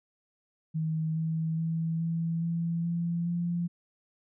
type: tone with pitch steps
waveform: sine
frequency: 158.8 / 161.02 / 163.26 / 165.54 / 167.85 / 170.2 / 172.57 Hz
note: D#3 / E3 / E3 / E3 / E3 / F3 / F3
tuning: +36 / -40 / -16 / +8 / +32 / -44 / -20 cents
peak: -27 dBFS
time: 0.74-3.68 s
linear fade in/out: 20 ms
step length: 420 ms
effects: none